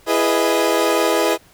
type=chord; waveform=30% pulse; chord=E major seventh; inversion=none; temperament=equal with one note detuned; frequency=333.7 / 415.3 / 493.9 / 622.3 Hz; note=E4 / G#4 / B4 / D#5; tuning=+21 / 0 / 0 / 0 cents; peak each=-18 dBFS; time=0.06-1.38 s; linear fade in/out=50 ms; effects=pink hiss -51 dBFS RMS until 1.53 s